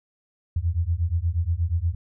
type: beating tone pair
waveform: sine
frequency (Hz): 80.8 / 89.2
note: E2 / F2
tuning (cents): -34 / +37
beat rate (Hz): 8.4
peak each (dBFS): -24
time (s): 0.56-1.95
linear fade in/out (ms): 5
effects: none